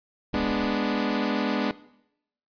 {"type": "noise with exponential decay", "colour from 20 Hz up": "brown", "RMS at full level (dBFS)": -35, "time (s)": [0.33, 1.67], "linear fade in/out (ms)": 5, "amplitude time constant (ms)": 290}
{"type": "chord", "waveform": "sawtooth", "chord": "G# diminished", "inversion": "none", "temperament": "equal", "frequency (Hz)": [207.7, 246.9, 293.7], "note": ["G#3", "B3", "D4"], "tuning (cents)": [0, 0, 0], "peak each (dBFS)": -24, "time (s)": [0.34, 1.71], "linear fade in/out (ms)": 0}
{"effects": ["noise-tail reverb RT60 0.8 s tail -19 dB re dry", "resampled to 11025 Hz"]}